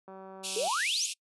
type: click train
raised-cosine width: 1 ms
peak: -33 dBFS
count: 115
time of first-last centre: 0.08-0.677 s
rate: 191 Hz
type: band-pass noise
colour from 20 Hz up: pink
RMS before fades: -36 dBFS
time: 0.43-1.14 s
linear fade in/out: 20 ms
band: 2500 to 11000 Hz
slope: 96 dB/octave
type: exponential sweep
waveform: sine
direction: up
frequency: 396.8 to 7200 Hz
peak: -28 dBFS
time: 0.56-1.06 s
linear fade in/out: 5 ms
effects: noise-tail reverb RT60 0.1 s tail -26 dB re dry + high-pass 200 Hz 12 dB/octave